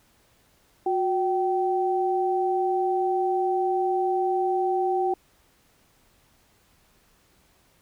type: tone pair together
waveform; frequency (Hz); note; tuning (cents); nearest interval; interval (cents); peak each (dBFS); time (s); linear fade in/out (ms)
sine; 364.5 / 771.3; F#4 / G5; -26 / -28; octave + minor second; 1298; -24 / -24; 0.86-5.14; 5
effects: pink hiss -62 dBFS RMS until 7.81 s